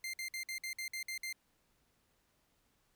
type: tone bursts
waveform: sawtooth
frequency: 2093 Hz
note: C7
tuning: in tune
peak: -35 dBFS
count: 9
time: 0.04-1.327 s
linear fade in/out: 2 ms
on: 95 ms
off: 54 ms
effects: pink hiss -75 dBFS RMS until 2.95 s